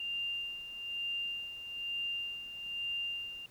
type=tone with tremolo; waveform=sine; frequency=2794 Hz; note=F7; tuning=in tune; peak=-33 dBFS; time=0-3.46 s; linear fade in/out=2 ms; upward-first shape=sine; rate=1.1 Hz; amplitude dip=65%; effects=pink hiss -62 dBFS RMS until 3.5 s